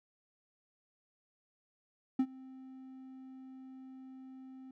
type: tone with ADSR envelope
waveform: triangle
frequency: 261.8 Hz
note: C4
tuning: 1 cent sharp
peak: -22 dBFS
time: 2.19-4.71 s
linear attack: 6 ms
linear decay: 61 ms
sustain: -24 dB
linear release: 3 ms
effects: none